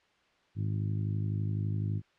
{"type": "harmonic tone", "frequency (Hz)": 51.91, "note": "G#1", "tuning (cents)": 0, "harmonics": [2, 3, 4, 5, 6, 7], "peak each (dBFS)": [-30, -36, -43, -46, -47, -52], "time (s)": [0.55, 2.02], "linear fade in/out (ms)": 50, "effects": ["white hiss -67 dBFS RMS until 2.18 s", "low-pass 3000 Hz 12 dB/octave"]}